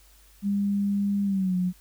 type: tone with pitch glide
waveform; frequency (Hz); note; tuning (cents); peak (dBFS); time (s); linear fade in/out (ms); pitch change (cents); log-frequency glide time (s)
sine; 201.1 to 181.24; G3 to F#3; +44 to -36; -22; 0.42-1.73; 50; -180; 1.24-1.56
effects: added 50 Hz sine -55 dBFS peak until 1.8 s + white hiss -58 dBFS RMS until 1.8 s